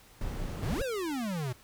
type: noise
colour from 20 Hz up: brown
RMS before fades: -35 dBFS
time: 0.21-0.82 s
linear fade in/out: 2 ms
type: exponential two-way sweep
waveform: square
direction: up then down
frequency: 75.2 to 564 to 119 Hz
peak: -32 dBFS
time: 0.62-1.53 s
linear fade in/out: 10 ms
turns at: 0.82 s
effects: pink hiss -57 dBFS RMS until 1.63 s